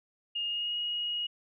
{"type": "tone with pitch glide", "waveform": "sine", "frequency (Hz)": [2840, 2886], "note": ["F7", "F#7"], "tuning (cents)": [28, -44], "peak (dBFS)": -30, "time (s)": [0.35, 1.27], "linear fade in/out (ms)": 10, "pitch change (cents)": 28, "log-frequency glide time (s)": [0.46, 0.76], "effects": []}